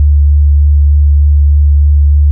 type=tone with vibrato; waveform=sine; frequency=72.7 Hz; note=D2; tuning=17 cents flat; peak=-3 dBFS; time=0-2.31 s; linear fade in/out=0 ms; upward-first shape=triangle; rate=3.3 Hz; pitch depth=15 cents each way; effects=none